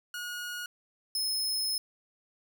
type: tone pair in turn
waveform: sawtooth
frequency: 1445 / 5181 Hz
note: F#6 / E8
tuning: -41 / -31 cents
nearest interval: octave + minor seventh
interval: 2210 cents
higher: second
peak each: -32 / -26 dBFS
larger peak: second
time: 0.14-0.66 / 1.15-1.78 s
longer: second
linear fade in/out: 2 ms
effects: 10-bit